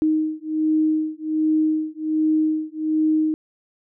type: beating tone pair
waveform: sine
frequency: 311.1 / 312.4 Hz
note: D#4 / D#4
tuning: 0 / +7 cents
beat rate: 1.3 Hz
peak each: -21 dBFS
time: 0.02-3.34 s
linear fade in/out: 0 ms
effects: none